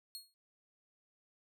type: tone with exponential decay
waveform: sawtooth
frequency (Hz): 4300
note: C8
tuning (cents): +47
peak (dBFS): -38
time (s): 0.15-0.34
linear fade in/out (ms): 0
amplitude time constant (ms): 40
effects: none